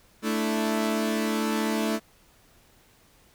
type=chord; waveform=sawtooth; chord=A suspended fourth; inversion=none; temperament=equal; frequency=220 / 293.7 / 329.6 Hz; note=A3 / D4 / E4; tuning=0 / 0 / 0 cents; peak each=-22 / -28 / -27 dBFS; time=0.22-2 s; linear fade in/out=50 ms; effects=pink hiss -59 dBFS RMS until 3.34 s